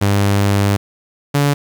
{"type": "tone pair in turn", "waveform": "sawtooth", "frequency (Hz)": [100.4, 143.1], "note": ["G2", "D3"], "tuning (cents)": [42, -45], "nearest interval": "tritone", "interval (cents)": 613, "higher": "second", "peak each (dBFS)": -8, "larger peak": "neither", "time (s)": [[0.01, 0.77], [1.34, 1.54]], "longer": "first", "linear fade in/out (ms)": 10, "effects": ["8-bit"]}